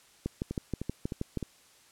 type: two click trains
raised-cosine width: 3 ms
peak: -18 / -21 dBFS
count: 8 / 4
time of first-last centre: 0.26-1.373 / 0.51-1.427 s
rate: 6.29 / 3.27 Hz
effects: white hiss -60 dBFS RMS until 1.91 s + low-pass 10000 Hz 12 dB/octave